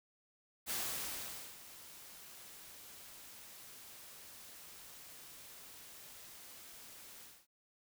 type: noise with ADSR envelope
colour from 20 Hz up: white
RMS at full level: -38 dBFS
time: 0.66-7.47 s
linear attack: 45 ms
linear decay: 840 ms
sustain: -16 dB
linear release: 240 ms
effects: none